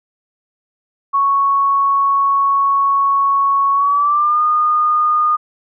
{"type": "tone with pitch glide", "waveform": "sine", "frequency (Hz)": [1108.7, 1223.1], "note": ["C#6", "D#6"], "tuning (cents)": [0, -30], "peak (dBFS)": -11, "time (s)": [1.13, 5.37], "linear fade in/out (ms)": 20, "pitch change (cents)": 170, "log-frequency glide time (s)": [3.73, 4.42], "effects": []}